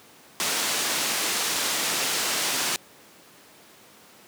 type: low-pass noise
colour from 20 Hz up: white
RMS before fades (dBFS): -26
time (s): 0.4-2.76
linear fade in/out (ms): 0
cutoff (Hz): 7800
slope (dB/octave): 12
effects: pink hiss -51 dBFS RMS until 4.27 s + high-pass 200 Hz 12 dB/octave